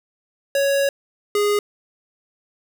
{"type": "tone pair in turn", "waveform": "square", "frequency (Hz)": [556, 412.8], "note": ["C#5", "G#4"], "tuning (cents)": [5, -10], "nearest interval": "perfect fourth", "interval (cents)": 515, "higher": "first", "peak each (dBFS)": -17, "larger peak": "neither", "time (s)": [[0.55, 0.89], [1.35, 1.59]], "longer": "first", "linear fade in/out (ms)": 2, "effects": []}